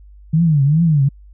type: tone with vibrato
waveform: sine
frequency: 152.5 Hz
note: D#3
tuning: 34 cents flat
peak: -10 dBFS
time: 0.33-1.09 s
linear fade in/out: 10 ms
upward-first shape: triangle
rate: 2.5 Hz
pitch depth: 220 cents each way
effects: added 50 Hz sine -39 dBFS peak until 1.33 s